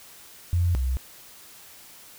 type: tone pair in turn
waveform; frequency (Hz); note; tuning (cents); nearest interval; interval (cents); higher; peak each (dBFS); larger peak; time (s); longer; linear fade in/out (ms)
sine; 87.31 / 64.16; F2 / C2; 0 / -33; perfect fourth; 533; first; -19 / -22; first; 0.53-0.75 / 0.75-0.97; neither; 0
effects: white hiss -48 dBFS RMS until 2.18 s